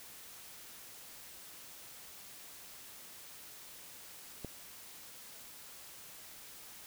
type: click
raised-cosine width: 2 ms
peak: -27 dBFS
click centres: 4.447 s
effects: white hiss -52 dBFS RMS until 6.86 s